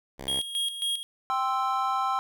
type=tone; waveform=5% pulse; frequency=67.1 Hz; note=C2; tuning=44 cents sharp; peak=-26 dBFS; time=0.18-0.41 s; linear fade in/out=20 ms
type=tone with tremolo; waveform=square; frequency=3269 Hz; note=G#7; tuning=28 cents flat; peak=-26 dBFS; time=0.28-1.03 s; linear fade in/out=0 ms; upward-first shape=square; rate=3.7 Hz; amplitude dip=65%
type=chord; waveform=triangle; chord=C major; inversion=second; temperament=equal; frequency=784 / 1046.5 / 1318.5 Hz; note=G5 / C6 / E6; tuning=0 / 0 / 0 cents; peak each=-27 dBFS; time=1.3-2.19 s; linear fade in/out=0 ms
effects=none